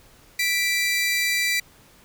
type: tone pair together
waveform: sawtooth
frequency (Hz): 1975.5 / 2345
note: B6 / D7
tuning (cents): 0 / -3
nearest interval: minor third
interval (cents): 297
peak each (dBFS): -20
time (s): 0.39-1.6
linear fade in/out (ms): 5
effects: pink hiss -53 dBFS RMS until 2.04 s